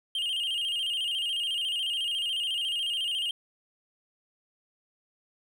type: tone with vibrato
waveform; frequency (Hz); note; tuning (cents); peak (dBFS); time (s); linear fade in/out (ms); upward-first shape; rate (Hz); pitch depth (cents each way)
triangle; 3000; F#7; +23; -26; 0.15-3.31; 2; square; 14; 86
effects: none